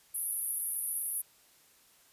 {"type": "band-pass noise", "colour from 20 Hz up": "white", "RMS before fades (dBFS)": -35, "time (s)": [0.14, 1.22], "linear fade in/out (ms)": 10, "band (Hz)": [10000, 12000], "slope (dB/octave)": 96, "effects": ["white hiss -63 dBFS RMS until 2.12 s", "resampled to 32000 Hz"]}